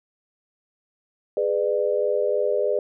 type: chord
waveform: sine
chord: G# diminished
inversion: none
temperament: just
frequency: 415.3 / 498.4 / 598 Hz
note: G#4 / B4 / D5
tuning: 0 / +16 / +31 cents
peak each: -24 dBFS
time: 1.37-2.79 s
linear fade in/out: 2 ms
effects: none